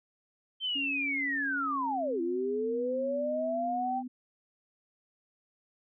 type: linear two-way sweep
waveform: sine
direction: down then up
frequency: 3136 to 331.7 to 789 Hz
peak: -29 dBFS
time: 0.6-4.03 s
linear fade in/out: 50 ms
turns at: 2.21 s
type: tone with pitch glide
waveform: sine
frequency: 278.5 to 251 Hz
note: C#4 to B3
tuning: +8 to +28 cents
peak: -36 dBFS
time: 0.75-4.08 s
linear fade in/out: 10 ms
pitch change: -180 cents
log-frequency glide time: 1.62-2.6 s
effects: none